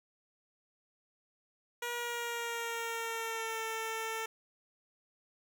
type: tone with pitch glide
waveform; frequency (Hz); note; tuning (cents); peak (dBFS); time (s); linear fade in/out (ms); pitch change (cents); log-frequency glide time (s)
10% pulse; 478.8 to 446.7; A#4 to A4; +46 to +26; -27; 1.82-4.26; 5; -120; 1.93-3.62
effects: none